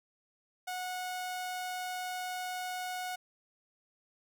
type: tone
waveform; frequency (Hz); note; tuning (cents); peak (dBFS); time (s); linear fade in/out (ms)
sawtooth; 732; F#5; -19; -32; 0.67-3.16; 10
effects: none